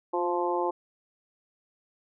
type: harmonic tone with a mistuned harmonic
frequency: 174.61 Hz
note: F3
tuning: in tune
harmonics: 2 / 3 / 4 / 5 / 6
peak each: -29 / -32 / -35 / -30 / -34 dBFS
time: 0.13-0.71 s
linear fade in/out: 10 ms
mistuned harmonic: 2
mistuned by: +19 cents
effects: none